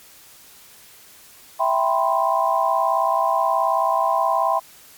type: chord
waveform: sine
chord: C major seventh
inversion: first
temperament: equal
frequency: 659.3 / 784 / 987.8 / 1046.5 Hz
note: E5 / G5 / B5 / C6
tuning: 0 / 0 / 0 / 0 cents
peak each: -22 dBFS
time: 1.59-4.6 s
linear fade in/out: 20 ms
effects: white hiss -47 dBFS RMS until 4.97 s + MP3 96 kbps